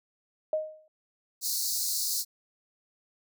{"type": "tone with exponential decay", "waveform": "sine", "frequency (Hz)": 622.3, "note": "D#5", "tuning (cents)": 0, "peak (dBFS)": -22, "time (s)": [0.53, 0.88], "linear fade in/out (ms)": 2, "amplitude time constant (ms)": 74}
{"type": "high-pass noise", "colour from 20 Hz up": "pink", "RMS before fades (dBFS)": -30, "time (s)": [1.41, 2.25], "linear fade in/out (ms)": 50, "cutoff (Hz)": 4100, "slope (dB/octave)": 96}
{"effects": []}